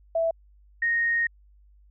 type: tone pair in turn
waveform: sine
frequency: 659.3 / 1860.9 Hz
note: E5 / A#6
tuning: 0 / -3 cents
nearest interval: octave + tritone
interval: 1797 cents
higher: second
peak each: -21 / -21 dBFS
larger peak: neither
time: 0.15-0.31 / 0.82-1.27 s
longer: second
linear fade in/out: 5 ms
effects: added 50 Hz sine -53 dBFS peak until 1.9 s